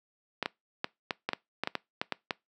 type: clicks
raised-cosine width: 0.3 ms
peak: -13 dBFS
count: 12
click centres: 0.427 / 0.459 / 0.844 / 1.108 / 1.29 / 1.333 / 1.636 / 1.674 / 1.753 / 2.015 / 2.123 / 2.308 s
effects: noise-tail reverb RT60 0.2 s tail -23 dB re dry + high-pass 200 Hz 12 dB/octave